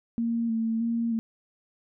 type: tone with vibrato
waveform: sine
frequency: 228.5 Hz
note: A#3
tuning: 34 cents flat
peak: -24 dBFS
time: 0.18-1.19 s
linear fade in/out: 0 ms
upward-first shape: square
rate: 1.6 Hz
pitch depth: 25 cents each way
effects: none